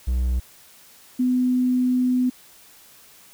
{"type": "tone pair in turn", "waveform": ["triangle", "sine"], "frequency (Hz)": [62.3, 251.6], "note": ["B1", "B3"], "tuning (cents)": [16, 32], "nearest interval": "2 octaves", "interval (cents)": 2416, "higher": "second", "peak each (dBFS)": -17, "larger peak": "neither", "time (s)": [[0.07, 0.4], [1.19, 2.3]], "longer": "second", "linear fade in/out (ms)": 10, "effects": ["white hiss -50 dBFS RMS until 3.33 s"]}